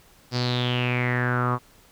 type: tone with low-pass filter sweep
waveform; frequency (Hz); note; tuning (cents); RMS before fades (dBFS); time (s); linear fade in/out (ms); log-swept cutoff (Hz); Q
sawtooth; 123.47; B2; 0; -24; 0.31-1.59; 50; 5000 to 1100; 7.1
effects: pink hiss -55 dBFS RMS until 1.91 s